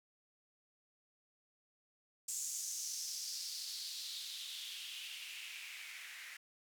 blue noise with band-pass filter sweep, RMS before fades -45 dBFS, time 2.28-6.37 s, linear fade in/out 5 ms, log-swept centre 7200 to 1900 Hz, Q 3.7, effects none

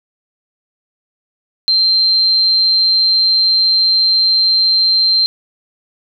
sine tone, 4143 Hz, C8, 18 cents flat, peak -9 dBFS, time 1.68-5.26 s, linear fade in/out 0 ms, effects none

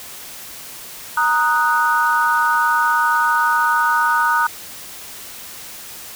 sine chord, D# minor, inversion second, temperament equal, 932.3 / 1244.5 / 1480 Hz, A#5 / D#6 / F#6, 0 / 0 / 0 cents, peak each -18 dBFS, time 1.17-4.47 s, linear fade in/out 5 ms, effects white hiss -35 dBFS RMS until 6.15 s

